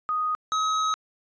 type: tone pair in turn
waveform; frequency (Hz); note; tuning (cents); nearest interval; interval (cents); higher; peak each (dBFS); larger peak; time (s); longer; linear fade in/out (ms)
sine / square; 1244.5 / 1274.3; D#6 / D#6; 0 / +41; unison; 41; second; -23; neither; 0.09-0.35 / 0.52-0.94; second; 0
effects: resampled to 16000 Hz